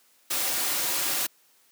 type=noise with comb filter; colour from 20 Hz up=white; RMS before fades=-27 dBFS; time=0.3-1.27 s; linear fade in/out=10 ms; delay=4.6 ms; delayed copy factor=-0.5; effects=white hiss -62 dBFS RMS until 1.71 s + high-pass 200 Hz 12 dB/octave